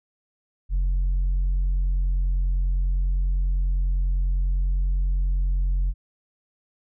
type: tone with tanh clipping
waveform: sine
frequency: 45.03 Hz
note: F#1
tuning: 46 cents flat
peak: -20 dBFS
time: 0.69-5.94 s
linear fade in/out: 50 ms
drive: 2 dB
effects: none